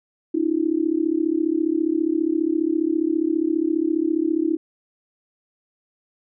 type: tone with amplitude modulation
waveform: sine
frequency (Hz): 321.9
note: E4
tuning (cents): -41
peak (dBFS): -14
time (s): 0.34-4.57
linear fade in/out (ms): 10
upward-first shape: sine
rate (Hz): 34.8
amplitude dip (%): 95
effects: none